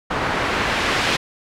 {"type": "noise with low-pass filter sweep", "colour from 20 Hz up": "white", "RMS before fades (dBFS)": -21, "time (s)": [0.1, 1.17], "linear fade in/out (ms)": 10, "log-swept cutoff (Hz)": [1400, 3100], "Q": 0.78, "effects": []}